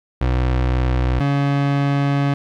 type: tone pair in turn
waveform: 30% pulse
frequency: 62.8 / 140.98 Hz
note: B1 / C#3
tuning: +30 / +30 cents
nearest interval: octave + major second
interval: 1400 cents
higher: second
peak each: -13 dBFS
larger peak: neither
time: 0.21-1.2 / 1.2-2.34 s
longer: second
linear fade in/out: 5 ms
effects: low-pass 3000 Hz 12 dB/octave + 9-bit